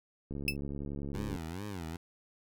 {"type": "click train", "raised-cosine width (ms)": 3, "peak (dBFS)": -27, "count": 75, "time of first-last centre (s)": [0.31, 1.358], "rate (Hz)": 70.6}
{"type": "tone with exponential decay", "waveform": "35% pulse", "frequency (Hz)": 2628, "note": "E7", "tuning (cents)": -6, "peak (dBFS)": -22, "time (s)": [0.48, 0.56], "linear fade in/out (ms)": 1, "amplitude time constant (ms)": 17}
{"type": "tone with vibrato", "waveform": "15% pulse", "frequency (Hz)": 91.4, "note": "F#2", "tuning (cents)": -21, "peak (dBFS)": -32, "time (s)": [1.14, 1.97], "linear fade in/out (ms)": 10, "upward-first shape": "sine", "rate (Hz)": 2.4, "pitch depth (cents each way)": 240}
{"effects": []}